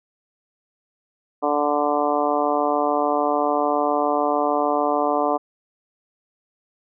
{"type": "harmonic tone", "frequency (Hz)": 146.83, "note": "D3", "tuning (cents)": 0, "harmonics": [2, 3, 4, 5, 6, 7, 8], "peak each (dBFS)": [-26, -26, -24, -23, -29, -26, -29], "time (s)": [1.42, 5.38], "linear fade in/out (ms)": 20, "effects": []}